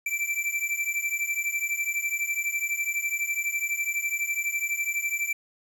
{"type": "beating tone pair", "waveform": "square", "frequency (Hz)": [2334, 2346], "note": ["D7", "D7"], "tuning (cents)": [-11, -2], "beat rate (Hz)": 12, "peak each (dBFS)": [-29, -31], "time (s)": [0.06, 5.33], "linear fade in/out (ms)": 5, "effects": ["9-bit"]}